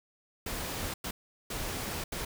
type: noise bursts at uneven times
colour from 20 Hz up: pink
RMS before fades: -36 dBFS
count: 4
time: 0.46-0.94 / 1.04-1.11 / 1.5-2.04 / 2.12-2.25 s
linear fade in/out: 5 ms
effects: none